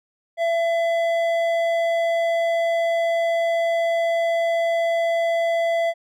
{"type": "tone with hard clipping", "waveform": "triangle", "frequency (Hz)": 671, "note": "E5", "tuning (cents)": 31, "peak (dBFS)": -20, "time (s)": [0.37, 5.94], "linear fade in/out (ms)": 50, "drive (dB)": 12, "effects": []}